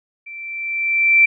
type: tone with level ramp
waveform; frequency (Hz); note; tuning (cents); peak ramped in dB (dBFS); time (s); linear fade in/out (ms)
sine; 2342; D7; -5; -32 to -7; 0.26-1.26; 10
effects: none